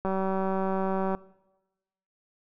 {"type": "click train", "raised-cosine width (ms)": 1, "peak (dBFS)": -16, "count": 211, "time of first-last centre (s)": [0.05, 1.149], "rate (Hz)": 191, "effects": ["noise-tail reverb RT60 1.0 s tail -21 dB re dry"]}